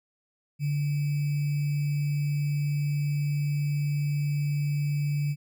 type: tone with sample-and-hold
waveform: sine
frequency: 145.4 Hz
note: D3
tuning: 17 cents flat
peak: -24 dBFS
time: 0.59-5.36 s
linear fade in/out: 50 ms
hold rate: 2450 Hz
effects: none